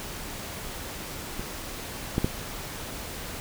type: clicks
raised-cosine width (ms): 3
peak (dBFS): -20 / -10 / -10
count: 3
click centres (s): 1.395 / 2.181 / 2.245
effects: pink hiss -37 dBFS RMS until 3.4 s